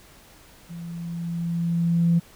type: tone with level ramp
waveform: sine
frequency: 169.4 Hz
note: E3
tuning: 48 cents sharp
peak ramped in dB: -34 to -14 dBFS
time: 0.69-2.2 s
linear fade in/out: 20 ms
effects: tanh soft clip ceiling -11 dBFS + pink hiss -51 dBFS RMS until 2.35 s